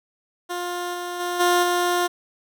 15% pulse tone with level steps, 353.3 Hz, F4, 20 cents sharp, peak -20 / -22 / -18 / -10 / -13 dBFS, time 0.49-2.08 s, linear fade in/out 20 ms, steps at 0.93 / 1.19 / 1.39 / 1.62 s, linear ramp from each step 20 ms, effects none

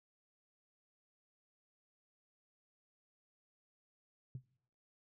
sine tone with exponential decay, 128.5 Hz, C3, 31 cents flat, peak -36 dBFS, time 4.35-4.44 s, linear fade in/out 2 ms, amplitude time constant 19 ms, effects noise-tail reverb RT60 0.8 s tail -26 dB re dry + tanh soft clip ceiling -37 dBFS

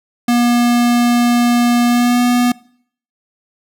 square tone with pitch glide, 240 to 244.3 Hz, B3 to B3, -49 to -19 cents, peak -11 dBFS, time 0.28-2.52 s, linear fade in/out 5 ms, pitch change +30 cents, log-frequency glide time 1.86-2.2 s, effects noise-tail reverb RT60 0.6 s tail -23 dB re dry

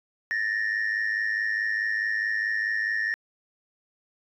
sine tone pair together, 1760 / 1864.7 Hz, A6 / A#6, 0 / 0 cents, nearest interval minor second, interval 100 cents, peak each -25 dBFS, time 0.31-3.14 s, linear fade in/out 0 ms, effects tanh soft clip ceiling -21 dBFS

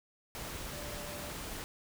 sine tone in noise, 587.3 Hz, D5, in tune, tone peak -47 dBFS, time 0.73-1.3 s, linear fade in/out 0 ms, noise pink, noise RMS -42 dBFS, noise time 0.35-1.64 s, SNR -8 dB, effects none

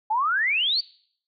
sine exponential sweep, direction up, 830.6 to 4699 Hz, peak -20 dBFS, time 0.1-0.81 s, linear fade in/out 10 ms, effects noise-tail reverb RT60 0.6 s tail -22 dB re dry

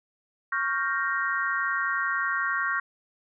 sine chord, G half-diminished seventh, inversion second, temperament equal, 1108.7 / 1396.9 / 1568 / 1864.7 Hz, Db6 / F6 / G6 / Bb6, 0 / 0 / 0 / 0 cents, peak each -30 dBFS, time 0.52-2.8 s, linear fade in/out 5 ms, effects none

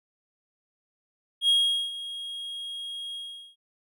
triangle tone with ADSR envelope, 3274 Hz, G#7, 25 cents flat, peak -16 dBFS, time 1.41-3.56 s, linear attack 77 ms, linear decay 420 ms, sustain -16 dB, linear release 410 ms, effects none

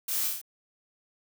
blue noise with echo, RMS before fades -32 dBFS, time 0.08-0.28 s, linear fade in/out 5 ms, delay 27 ms, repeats 5, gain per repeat -2 dB, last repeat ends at 0.415 s, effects none

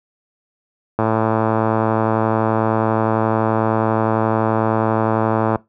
click train, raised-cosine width 1 ms, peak -3 dBFS, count 508, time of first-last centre 0.99-5.558 s, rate 111 Hz, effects noise-tail reverb RT60 0.2 s tail -21 dB re dry + high-pass 60 Hz 12 dB/octave

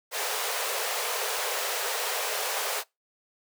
pink high-pass noise, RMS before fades -30 dBFS, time 0.11-2.84 s, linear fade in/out 50 ms, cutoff 410 Hz, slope 96 dB/octave, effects noise-tail reverb RT60 0.2 s tail -23 dB re dry

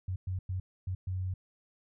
sine tone bursts at uneven times, 92.8 Hz, F#2, 6 cents sharp, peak -31 dBFS, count 5, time 0.08-0.16 / 0.27-0.39 / 0.49-0.6 / 0.87-0.95 / 1.07-1.34 s, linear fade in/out 5 ms, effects none

